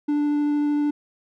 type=tone with vibrato; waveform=triangle; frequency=293.7 Hz; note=D4; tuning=in tune; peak=-17 dBFS; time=0.08-0.91 s; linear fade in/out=10 ms; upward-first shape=triangle; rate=13 Hz; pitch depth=8 cents each way; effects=none